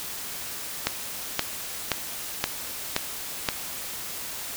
click train, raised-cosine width 0.2 ms, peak -4 dBFS, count 6, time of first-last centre 0.87-3.488 s, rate 1.91 Hz, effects white hiss -35 dBFS RMS until 4.56 s

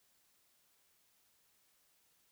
silence, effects white hiss -73 dBFS RMS until 2.31 s

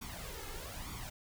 pink noise with flanger, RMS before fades -44 dBFS, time 0.01-1.1 s, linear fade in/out 10 ms, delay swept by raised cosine 0.87 to 2.37 ms, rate 1.1 Hz, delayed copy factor +0.65, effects none

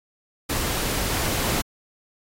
pink noise, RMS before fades -25 dBFS, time 0.49-1.62 s, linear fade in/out 10 ms, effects AAC 48 kbps

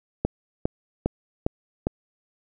click train, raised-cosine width 2 ms, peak -8 dBFS, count 5, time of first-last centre 0.25-1.869 s, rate 2.47 Hz, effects none

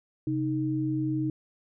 sine tone pair together, 133.02 / 311.3 Hz, C3 / D#4, +29 / +1 cents, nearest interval octave + minor third, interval 1472 cents, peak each -30 / -27 dBFS, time 0.27-1.3 s, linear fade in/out 2 ms, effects none

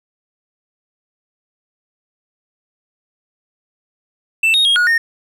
triangle tone with pitch steps, 2660 / 3731 / 3262 / 1448 / 1839 Hz, E7 / A#7 / G#7 / F#6 / A#6, +15 / +1 / -32 / -38 / -24 cents, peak -9 dBFS, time 4.43-4.98 s, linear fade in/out 5 ms, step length 110 ms, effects none

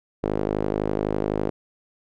sawtooth tone with band-pass filter, 51.91 Hz, G#1, in tune, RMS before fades -25 dBFS, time 0.23-1.5 s, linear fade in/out 10 ms, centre 420 Hz, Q 1.6, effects none

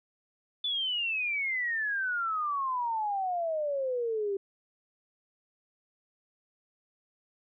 sine exponential sweep, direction down, 3501 to 387.5 Hz, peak -28 dBFS, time 0.64-4.37 s, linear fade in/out 5 ms, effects none

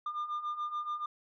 sine beating tone pair, 1200 / 1207 Hz, D6 / D6, +37 / +47 cents, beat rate 7 Hz, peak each -37 / -33 dBFS, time 0.06-1.06 s, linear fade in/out 5 ms, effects tanh soft clip ceiling -31 dBFS

